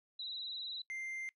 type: tone with vibrato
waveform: sine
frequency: 3924 Hz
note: B7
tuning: 12 cents flat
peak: -40 dBFS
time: 0.19-0.82 s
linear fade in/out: 5 ms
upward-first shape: triangle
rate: 20 Hz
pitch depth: 70 cents each way
type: tone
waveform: triangle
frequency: 2093 Hz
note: C7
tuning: in tune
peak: -38 dBFS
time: 0.9-1.29 s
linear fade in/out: 0 ms
effects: noise-tail reverb RT60 0.1 s tail -21 dB re dry + resampled to 24000 Hz